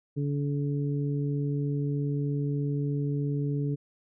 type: harmonic tone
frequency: 143.2 Hz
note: D3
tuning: 43 cents flat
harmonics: 1 / 2 / 3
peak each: -27 / -33 / -37 dBFS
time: 0.16-3.76 s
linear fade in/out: 20 ms
effects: none